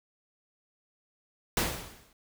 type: noise with exponential decay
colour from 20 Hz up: pink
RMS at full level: -25 dBFS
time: 1.57-2.13 s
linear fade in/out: 2 ms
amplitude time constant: 120 ms
effects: none